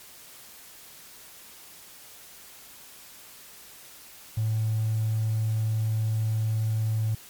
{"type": "tone with hard clipping", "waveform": "triangle", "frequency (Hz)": 110, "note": "A2", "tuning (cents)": 0, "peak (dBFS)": -23, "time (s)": [4.37, 7.15], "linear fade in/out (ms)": 5, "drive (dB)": 3, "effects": ["white hiss -48 dBFS RMS until 7.29 s", "MP3 96 kbps"]}